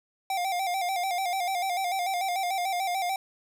square tone with vibrato, 740 Hz, F#5, in tune, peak -27 dBFS, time 0.3-3.16 s, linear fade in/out 2 ms, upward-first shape square, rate 6.8 Hz, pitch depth 76 cents each way, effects none

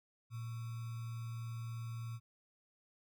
sine tone with sample-and-hold, 115.4 Hz, A#2, 17 cents flat, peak -40 dBFS, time 0.3-2.2 s, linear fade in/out 50 ms, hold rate 1225 Hz, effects none

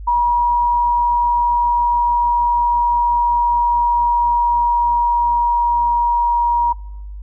sine tone with pitch glide, 959 to 950.7 Hz, A#5 to A#5, +49 to +34 cents, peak -12 dBFS, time 0.07-6.73 s, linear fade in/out 10 ms, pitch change -15 cents, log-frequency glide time 0.22-6.49 s, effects noise-tail reverb RT60 0.8 s tail -22 dB re dry + added 50 Hz sine -28 dBFS peak until 7.22 s

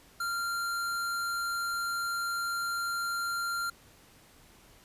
square tone, 1386 Hz, F6, 14 cents flat, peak -31 dBFS, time 0.2-3.7 s, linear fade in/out 5 ms, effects pink hiss -58 dBFS RMS until 4.84 s + resampled to 32000 Hz

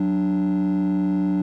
triangle tone pair together, 185 / 293.7 Hz, F#3 / D4, 0 / 0 cents, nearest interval minor sixth, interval 800 cents, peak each -18 dBFS, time 0-1.42 s, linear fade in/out 5 ms, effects tanh soft clip ceiling -14 dBFS

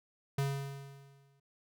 square tone with exponential decay, 138.59 Hz, C#3, in tune, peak -29 dBFS, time 0.38-1.4 s, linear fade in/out 5 ms, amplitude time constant 220 ms, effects none

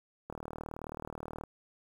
click train, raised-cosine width 1 ms, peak -26 dBFS, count 45, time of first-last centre 0.3-1.437 s, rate 38.7 Hz, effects 9-bit

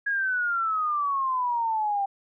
sine exponential sweep, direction down, 1661.2 to 784 Hz, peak -23 dBFS, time 0.06-2.06 s, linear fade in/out 10 ms, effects none

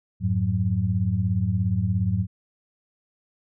sine tone cluster, 89.3 / 106.3 / 183.8 Hz, F2 / G#2 / F#3, +39 / +41 / -11 cents, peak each -26 / -23 / -26 dBFS, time 0.2-2.27 s, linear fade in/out 50 ms, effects none

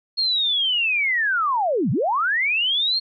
sine linear two-way sweep, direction down then up, 4319 to 107.8 to 4319 Hz, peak -18 dBFS, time 0.17-3 s, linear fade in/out 20 ms, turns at 1.91 s, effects none

